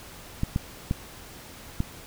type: clicks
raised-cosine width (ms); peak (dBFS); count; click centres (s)
5; -12; 4; 0.434 / 0.561 / 0.911 / 1.804
effects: pink hiss -45 dBFS RMS until 2.06 s